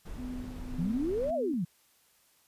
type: noise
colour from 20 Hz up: brown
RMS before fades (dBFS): -41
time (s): 0.05-1.31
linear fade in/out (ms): 10
type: tone with tremolo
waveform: sine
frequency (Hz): 251.1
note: B3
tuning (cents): +29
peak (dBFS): -35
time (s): 0.18-1.54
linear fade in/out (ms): 0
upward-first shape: triangle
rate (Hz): 1.8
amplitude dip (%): 80
type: exponential two-way sweep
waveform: sine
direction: up then down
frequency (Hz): 155.56 to 700 to 155.56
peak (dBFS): -28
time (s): 0.78-1.65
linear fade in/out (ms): 10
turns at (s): 1.34
effects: white hiss -66 dBFS RMS until 2.47 s + resampled to 32000 Hz